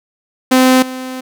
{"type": "tone with level steps", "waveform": "sawtooth", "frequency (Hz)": 257.7, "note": "C4", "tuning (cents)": -26, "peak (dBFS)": [-3, -19], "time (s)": [0.51, 1.21], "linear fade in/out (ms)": 10, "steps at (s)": 0.82, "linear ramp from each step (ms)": 5, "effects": []}